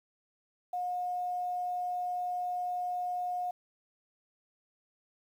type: tone with quantisation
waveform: sine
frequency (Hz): 719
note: F#5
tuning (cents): -50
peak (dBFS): -31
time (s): 0.73-3.51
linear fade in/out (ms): 5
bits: 10
effects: none